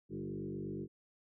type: tone with frequency modulation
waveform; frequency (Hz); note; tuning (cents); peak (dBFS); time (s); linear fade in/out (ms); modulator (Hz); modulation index
sine; 261.6; C4; 0; -38; 0.09-0.88; 50; 48.3; 2.9
effects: none